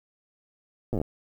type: slowing click train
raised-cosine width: 2 ms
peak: -16 dBFS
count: 9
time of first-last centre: 0.93-1.015 s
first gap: 8 ms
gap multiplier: 1.08
effects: 9-bit